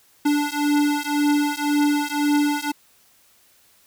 square beating tone pair, 291.7 / 293.6 Hz, D4 / D4, -12 / 0 cents, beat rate 1.9 Hz, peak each -22 dBFS, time 0.25-2.72 s, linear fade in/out 10 ms, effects white hiss -57 dBFS RMS until 3.86 s

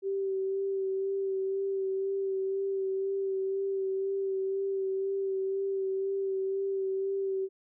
sine tone with vibrato, 387.5 Hz, G4, 20 cents flat, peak -28 dBFS, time 0.02-7.49 s, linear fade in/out 50 ms, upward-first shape sine, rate 2 Hz, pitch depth 20 cents each way, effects none

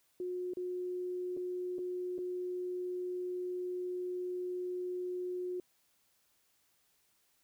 sine tone with dropouts, 361.4 Hz, F#4, 41 cents flat, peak -35 dBFS, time 0.2-5.6 s, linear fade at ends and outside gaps 2 ms, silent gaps 0.536-0.57 / 1.367-1.372 / 1.784-1.789 / 2.181-2.187 s, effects white hiss -73 dBFS RMS until 7.43 s

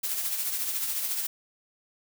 blue noise with tremolo, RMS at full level -28 dBFS, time 0.03-1.27 s, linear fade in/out 10 ms, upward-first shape triangle, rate 14 Hz, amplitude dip 50%, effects none

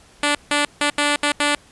5% pulse tone bursts at uneven times, 291.8 Hz, D4, 11 cents flat, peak -5 dBFS, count 6, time 0.23-0.35 / 0.51-0.65 / 0.81-0.9 / 0.98-1.16 / 1.23-1.32 / 1.4-1.55 s, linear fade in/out 2 ms, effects pink hiss -50 dBFS RMS until 1.71 s + resampled to 24000 Hz

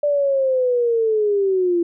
sine linear sweep, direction down, 589 to 338 Hz, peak -15 dBFS, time 0.03-1.83 s, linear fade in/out 5 ms, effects none

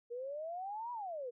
sine exponential two-way sweep, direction up then down, 466.2 to 987.8 to 466.2 Hz, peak -39 dBFS, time 0.1-1.31 s, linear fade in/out 20 ms, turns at 0.92 s, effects none

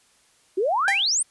sine exponential sweep, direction up, 349.2 to 9460 Hz, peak -19 dBFS, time 0.57-1.23 s, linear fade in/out 10 ms
sawtooth tone with exponential decay, 792 Hz, G5, 18 cents sharp, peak -15 dBFS, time 0.88-1.08 s, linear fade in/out 1 ms, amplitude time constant 42 ms
effects white hiss -60 dBFS RMS until 1.3 s + resampled to 24000 Hz

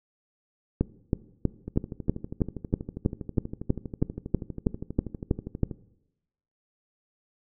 two click trains, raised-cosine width 3 ms, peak -21 / -9 dBFS, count 51 / 16, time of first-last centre 1.68-5.712 / 0.81-5.633 s, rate 12.4 / 3.11 Hz, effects noise-tail reverb RT60 0.9 s tail -20 dB re dry

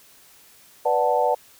sine chord, B minor seventh, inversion none, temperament equal, 493.9 / 587.3 / 740 / 880 Hz, B4 / D5 / F#5 / A5, 0 / 0 / 0 / 0 cents, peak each -23 dBFS, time 0.85-1.35 s, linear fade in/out 10 ms, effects white hiss -52 dBFS RMS until 1.59 s

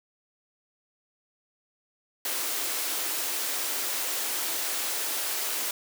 white high-pass noise, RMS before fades -30 dBFS, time 2.25-5.71 s, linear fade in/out 2 ms, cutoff 270 Hz, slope 48 dB/octave, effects none

